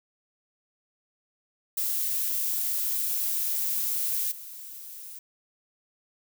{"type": "noise with level steps", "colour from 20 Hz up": "violet", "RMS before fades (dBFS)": [-28, -42], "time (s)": [1.77, 5.19], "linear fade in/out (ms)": 5, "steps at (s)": 4.31, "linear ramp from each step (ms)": 10, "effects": []}